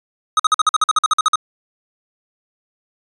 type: tone bursts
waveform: square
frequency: 1261 Hz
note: D#6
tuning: 23 cents sharp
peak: -11 dBFS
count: 14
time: 0.37-1.357 s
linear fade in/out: 2 ms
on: 25 ms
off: 49 ms
effects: resampled to 22050 Hz